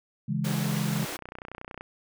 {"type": "chord", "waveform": "sine", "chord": "C# minor", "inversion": "none", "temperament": "equal", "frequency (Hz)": [138.59, 164.81, 207.7], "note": ["C#3", "E3", "G#3"], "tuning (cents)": [0, 0, 0], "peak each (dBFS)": -30, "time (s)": [0.28, 1.05], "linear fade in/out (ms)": 10}
{"type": "high-pass noise", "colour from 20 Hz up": "pink", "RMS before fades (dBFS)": -36, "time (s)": [0.44, 1.17], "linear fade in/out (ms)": 10, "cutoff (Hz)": 270, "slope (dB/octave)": 96}
{"type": "click train", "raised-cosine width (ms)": 0.5, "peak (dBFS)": -24, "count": 28, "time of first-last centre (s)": [0.93, 1.809], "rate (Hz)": 30.7}
{"effects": []}